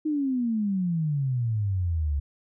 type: exponential sweep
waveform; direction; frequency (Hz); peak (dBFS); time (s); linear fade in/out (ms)
sine; down; 314.1 to 69.1; -23; 0.05-2.2; 10
effects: none